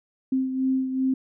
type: beating tone pair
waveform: sine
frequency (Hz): 261.9 / 264.5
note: C4 / C4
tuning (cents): +2 / +19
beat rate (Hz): 2.6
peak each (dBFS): -22 / -30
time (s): 0.32-1.14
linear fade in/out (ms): 5
effects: none